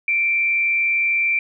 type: tone with frequency modulation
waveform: sine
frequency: 2349 Hz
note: D7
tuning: in tune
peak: -16 dBFS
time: 0.08-1.39 s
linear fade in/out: 2 ms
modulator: 127 Hz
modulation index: 0.34
effects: none